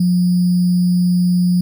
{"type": "tone with sample-and-hold", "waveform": "sine", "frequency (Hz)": 178.4, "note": "F3", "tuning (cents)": 37, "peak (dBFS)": -11, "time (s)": [0, 1.61], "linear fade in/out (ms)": 5, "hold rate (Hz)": 4900, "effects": []}